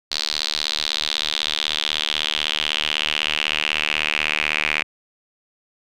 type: tone with band-pass filter sweep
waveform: sawtooth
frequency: 76.1 Hz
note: D#2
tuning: 38 cents flat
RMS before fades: -23 dBFS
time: 0.11-4.83 s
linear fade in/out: 10 ms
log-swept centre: 4300 to 2400 Hz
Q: 4.6
effects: none